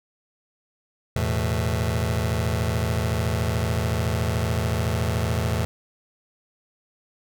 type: chord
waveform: sawtooth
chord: E suspended fourth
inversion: none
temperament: just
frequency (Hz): 82.41 / 109.88 / 123.61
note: E2 / A2 / B2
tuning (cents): 0 / -2 / +2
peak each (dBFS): -21 / -21 / -25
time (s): 1.16-5.65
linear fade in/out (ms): 0
effects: none